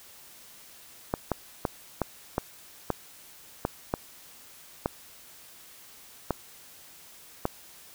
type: clicks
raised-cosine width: 1 ms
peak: -11 dBFS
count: 11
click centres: 1.139 / 1.317 / 1.652 / 2.017 / 2.381 / 2.903 / 3.651 / 3.939 / 4.859 / 6.307 / 7.454 s
effects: white hiss -51 dBFS RMS until 7.94 s